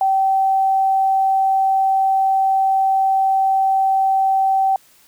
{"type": "tone", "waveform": "sine", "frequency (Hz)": 772, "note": "G5", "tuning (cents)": -27, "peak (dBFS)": -13, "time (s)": [0.01, 4.76], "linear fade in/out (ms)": 2, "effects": ["white hiss -52 dBFS RMS until 5.07 s"]}